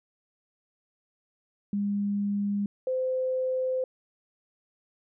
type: tone pair in turn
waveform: sine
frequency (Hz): 202.7 / 515.4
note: G#3 / C5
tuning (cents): -42 / -26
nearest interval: octave + major third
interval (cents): 1616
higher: second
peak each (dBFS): -25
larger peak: neither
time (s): 1.73-2.66 / 2.87-3.84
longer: second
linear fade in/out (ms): 2
effects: none